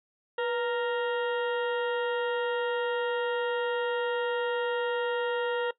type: harmonic tone with a mistuned harmonic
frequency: 466.2 Hz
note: A#4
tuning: in tune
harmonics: 1 / 2 / 3 / 4 / 6 / 7 / 8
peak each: -28 / -35 / -37 / -39 / -43 / -45 / -50 dBFS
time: 0.38-5.71 s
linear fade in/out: 5 ms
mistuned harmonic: 1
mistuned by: +73 cents
effects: noise-tail reverb RT60 0.1 s tail -19 dB re dry